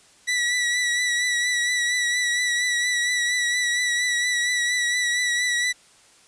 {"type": "tone with vibrato", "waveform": "sawtooth", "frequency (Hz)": 1950, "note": "B6", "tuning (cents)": -23, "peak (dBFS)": -17, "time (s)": [0.27, 5.73], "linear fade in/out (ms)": 20, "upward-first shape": "triangle", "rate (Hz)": 4.3, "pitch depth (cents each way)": 39, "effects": ["white hiss -54 dBFS RMS until 6.27 s", "resampled to 22050 Hz"]}